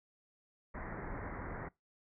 pink low-pass noise, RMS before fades -43 dBFS, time 0.74-1.69 s, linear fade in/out 10 ms, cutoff 2100 Hz, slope 96 dB/octave, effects noise-tail reverb RT60 0.2 s tail -23 dB re dry

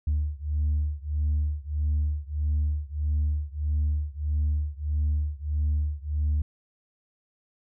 sine beating tone pair, 74.2 / 75.8 Hz, D2 / D#2, +18 / -45 cents, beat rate 1.6 Hz, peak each -25 / -26 dBFS, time 0.07-6.42 s, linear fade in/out 5 ms, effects tanh soft clip ceiling -19 dBFS

